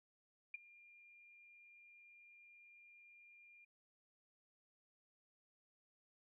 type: tone with ADSR envelope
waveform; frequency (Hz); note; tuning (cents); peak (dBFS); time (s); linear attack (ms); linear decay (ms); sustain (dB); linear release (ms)
sine; 2403; D7; +39; -40; 0.54-3.65; 4; 17; -21; 9
effects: none